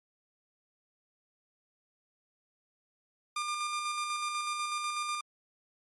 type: tone with tremolo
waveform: sawtooth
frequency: 1200 Hz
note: D6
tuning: 37 cents sharp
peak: -27 dBFS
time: 3.36-5.21 s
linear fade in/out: 5 ms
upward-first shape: square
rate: 8.1 Hz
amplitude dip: 30%
effects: MP3 48 kbps